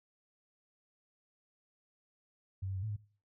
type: tone with pitch steps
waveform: sine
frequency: 95.4 / 96.5 / 93.9 / 108.7 / 103.8 Hz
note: G2 / G2 / F#2 / A2 / G#2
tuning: -47 / -27 / +26 / -21 / 0 cents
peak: -35 dBFS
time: 2.62-2.965 s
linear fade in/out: 10 ms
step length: 69 ms
effects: noise-tail reverb RT60 0.4 s tail -18 dB re dry